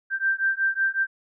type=beating tone pair; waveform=sine; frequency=1568 / 1573.4 Hz; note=G6 / G6; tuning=0 / +6 cents; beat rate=5.4 Hz; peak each=-24 dBFS; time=0.1-1.07 s; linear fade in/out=50 ms; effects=none